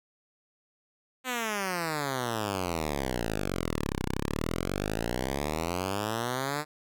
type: exponential two-way sweep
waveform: 5% pulse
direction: down then up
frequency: 261.6 to 31.07 to 153.7 Hz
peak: -18 dBFS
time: 1.24-6.65 s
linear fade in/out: 50 ms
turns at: 4.04 s
effects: none